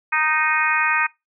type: harmonic tone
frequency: 310 Hz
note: D#4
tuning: 6 cents flat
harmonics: 3 / 4 / 5 / 6 / 7 / 8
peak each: -25 / -24 / -23 / -24 / -26 / -23 dBFS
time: 0.12-1.07 s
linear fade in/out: 10 ms
effects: noise-tail reverb RT60 0.2 s tail -22 dB re dry

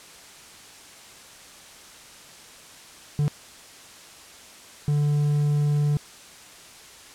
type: tone bursts at uneven times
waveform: triangle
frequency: 146.83 Hz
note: D3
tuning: in tune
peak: -17 dBFS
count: 2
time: 3.19-3.28 / 4.88-5.97 s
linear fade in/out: 0 ms
effects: white hiss -46 dBFS RMS until 7.14 s + low-pass 9000 Hz 12 dB/octave

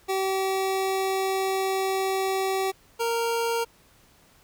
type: tone pair in turn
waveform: 25% pulse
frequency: 383.3 / 463.5 Hz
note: G4 / A#4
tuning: -39 / -10 cents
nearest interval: minor third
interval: 329 cents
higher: second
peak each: -20 dBFS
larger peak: neither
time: 0.08-2.72 / 2.99-3.65 s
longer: first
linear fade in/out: 20 ms
effects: pink hiss -58 dBFS RMS until 4.43 s

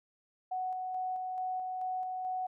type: tone with tremolo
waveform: sine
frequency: 742 Hz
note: F#5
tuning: 5 cents sharp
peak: -32 dBFS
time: 0.51-2.47 s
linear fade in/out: 10 ms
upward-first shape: square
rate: 2.3 Hz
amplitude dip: 25%
effects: none

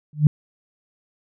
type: tone with exponential growth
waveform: sine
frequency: 150.1 Hz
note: D3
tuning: 38 cents sharp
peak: -5 dBFS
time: 0.13-0.27 s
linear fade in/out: 2 ms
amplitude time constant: 30 ms
effects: none

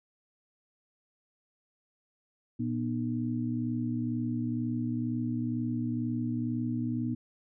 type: tone cluster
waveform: sine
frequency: 117.7 / 242.5 / 304.6 Hz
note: A#2 / B3 / D#4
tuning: +17 / -31 / -37 cents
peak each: -34 / -31 / -36 dBFS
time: 2.59-7.15 s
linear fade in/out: 10 ms
effects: none

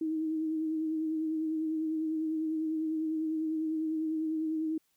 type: tone with vibrato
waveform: sine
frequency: 316 Hz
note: D#4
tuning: 27 cents sharp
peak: -29 dBFS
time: 0.01-4.78 s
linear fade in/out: 5 ms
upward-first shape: sine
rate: 10 Hz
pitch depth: 29 cents each way
effects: white hiss -74 dBFS RMS until 4.96 s

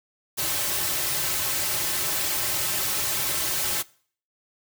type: noise with comb filter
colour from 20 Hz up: white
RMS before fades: -26 dBFS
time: 0.37-3.83 s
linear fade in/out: 20 ms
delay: 4.2 ms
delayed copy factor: -0.9
effects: noise-tail reverb RT60 0.5 s tail -22 dB re dry

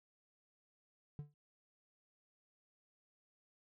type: tone with exponential decay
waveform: triangle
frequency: 146.83 Hz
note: D3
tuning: in tune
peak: -37 dBFS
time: 1.19-1.34 s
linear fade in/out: 0 ms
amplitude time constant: 32 ms
effects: none

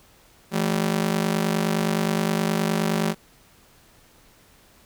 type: ring-modulated tone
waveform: sawtooth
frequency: 193.1 Hz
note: G3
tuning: 26 cents flat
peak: -14 dBFS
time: 0.51-3.15 s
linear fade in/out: 50 ms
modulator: 24.8 Hz
effects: pink hiss -55 dBFS RMS until 4.85 s

